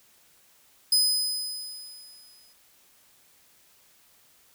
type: tone with exponential decay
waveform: sawtooth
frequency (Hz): 5020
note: D#8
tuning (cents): +15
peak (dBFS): -15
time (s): 0.92-2.53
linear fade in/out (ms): 5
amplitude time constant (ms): 350
effects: white hiss -60 dBFS RMS until 4.54 s